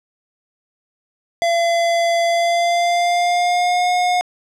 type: tone with pitch glide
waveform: square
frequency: 680 to 719.6 Hz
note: F5 to F#5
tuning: -46 to -48 cents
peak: -15 dBFS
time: 1.42-4.21 s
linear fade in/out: 0 ms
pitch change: +98 cents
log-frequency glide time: 2.25-3.9 s
effects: low-pass 7000 Hz 12 dB/octave